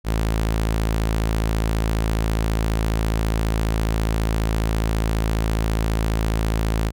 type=tone; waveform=sawtooth; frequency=54.7 Hz; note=A1; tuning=9 cents flat; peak=-15 dBFS; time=0.04-6.92 s; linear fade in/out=50 ms; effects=none